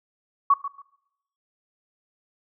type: tone with echo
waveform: sine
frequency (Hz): 1120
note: C#6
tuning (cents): +18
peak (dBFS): -13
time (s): 0.5-0.54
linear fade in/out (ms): 5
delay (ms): 140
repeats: 2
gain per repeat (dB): -13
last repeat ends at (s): 0.82
effects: noise-tail reverb RT60 0.8 s tail -19 dB re dry